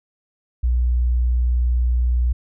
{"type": "tone", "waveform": "sine", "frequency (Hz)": 60.8, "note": "B1", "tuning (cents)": -26, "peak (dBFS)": -15, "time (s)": [0.63, 2.33], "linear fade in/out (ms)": 10, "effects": []}